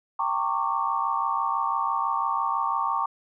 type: tone cluster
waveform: sine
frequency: 788 / 912 / 1102 / 1168 Hz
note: G5 / A#5 / C#6 / D6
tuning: +9 / -38 / -11 / -10 cents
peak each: -32 / -28 / -27 / -29 dBFS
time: 0.19-3.06 s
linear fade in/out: 5 ms
effects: none